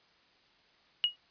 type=tone with exponential decay; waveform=sine; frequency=2891 Hz; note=F#7; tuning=41 cents flat; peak=-20 dBFS; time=1.04-1.16 s; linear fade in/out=0 ms; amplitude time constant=24 ms; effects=white hiss -65 dBFS RMS until 1.3 s + resampled to 11025 Hz